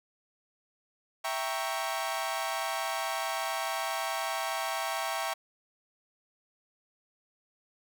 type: chord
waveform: sawtooth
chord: E diminished seventh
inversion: none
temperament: equal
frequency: 659.3 / 784 / 932.3 / 1108.7 Hz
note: E5 / G5 / Bb5 / Db6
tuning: 0 / 0 / 0 / 0 cents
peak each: -32 / -32 / -34 / -33 dBFS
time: 1.24-5.34 s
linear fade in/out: 10 ms
effects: none